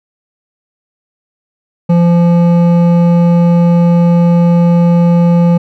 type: tone with hard clipping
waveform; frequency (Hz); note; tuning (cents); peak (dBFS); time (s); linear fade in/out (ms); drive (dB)
sine; 172; F3; -26; -7; 1.89-5.58; 10; 10
effects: none